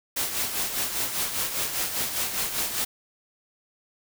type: noise with tremolo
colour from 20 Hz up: white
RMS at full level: -26 dBFS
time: 0.16-2.85 s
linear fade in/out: 10 ms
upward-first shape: sine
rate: 5 Hz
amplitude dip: 55%
effects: none